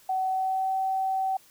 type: tone with pitch glide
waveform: sine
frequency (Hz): 755 to 765.1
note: F#5 to G5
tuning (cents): +35 to -42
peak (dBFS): -24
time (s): 0.09-1.37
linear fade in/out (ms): 5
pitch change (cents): +23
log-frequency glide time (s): 0.26-0.75
effects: white hiss -57 dBFS RMS until 1.5 s